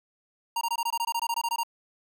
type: tone bursts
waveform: square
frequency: 932.3 Hz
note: A#5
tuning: in tune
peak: -26 dBFS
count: 15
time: 0.56-1.634 s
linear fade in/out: 5 ms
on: 52 ms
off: 21 ms
effects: none